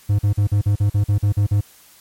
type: tone bursts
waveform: triangle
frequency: 102.1 Hz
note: G#2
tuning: 29 cents flat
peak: -11 dBFS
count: 11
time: 0.09-1.61 s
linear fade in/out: 10 ms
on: 100 ms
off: 42 ms
effects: white hiss -49 dBFS RMS until 2 s + MP3 64 kbps